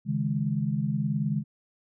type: chord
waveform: sine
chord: C# suspended second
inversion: none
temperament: equal with one note detuned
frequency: 138.59 / 157.46 / 207.7 Hz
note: C#3 / D#3 / G#3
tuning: 0 / +21 / 0 cents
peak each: -29 dBFS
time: 0.05-1.44 s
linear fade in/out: 50 ms
effects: none